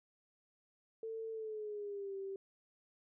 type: tone with pitch glide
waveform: sine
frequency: 447.3 to 389.4 Hz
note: A4 to G4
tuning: +28 to -12 cents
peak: -40 dBFS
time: 1.03-2.36 s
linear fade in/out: 2 ms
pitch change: -240 cents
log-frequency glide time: 1.31-2.16 s
effects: none